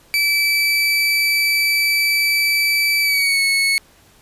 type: tone with pitch glide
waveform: 30% pulse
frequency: 2313 to 2201 Hz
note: D7 to C#7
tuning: -27 to -13 cents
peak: -12 dBFS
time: 0.14-3.78 s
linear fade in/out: 0 ms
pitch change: -86 cents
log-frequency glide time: 3.02-3.41 s
effects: pink hiss -51 dBFS RMS until 4.21 s + resampled to 32000 Hz